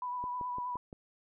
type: tone with vibrato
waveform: sine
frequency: 987.8 Hz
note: B5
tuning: in tune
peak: -34 dBFS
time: 0.02-0.77 s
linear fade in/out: 2 ms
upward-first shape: sine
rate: 9.5 Hz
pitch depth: 23 cents each way
type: click train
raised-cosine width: 2 ms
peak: -32 dBFS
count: 5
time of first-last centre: 0.24-0.928 s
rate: 5.81 Hz
effects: none